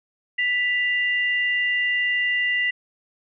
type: tone pair together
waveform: sine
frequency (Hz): 1975.5 / 2794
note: B6 / F7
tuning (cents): 0 / 0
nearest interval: tritone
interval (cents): 600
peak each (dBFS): -20 / -27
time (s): 0.38-2.71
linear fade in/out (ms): 10
effects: none